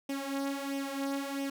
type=tone with flanger; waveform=sawtooth; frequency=276.1 Hz; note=C#4; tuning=7 cents flat; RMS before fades=-35 dBFS; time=0.09-1.5 s; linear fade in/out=5 ms; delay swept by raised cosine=0.34 to 3.84 ms; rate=1.5 Hz; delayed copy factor=+0.65; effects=none